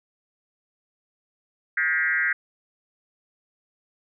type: tone with frequency modulation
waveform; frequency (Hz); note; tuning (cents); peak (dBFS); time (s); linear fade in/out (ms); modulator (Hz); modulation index
sine; 1760; A6; 0; -20; 1.77-2.33; 5; 161; 1.8
effects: none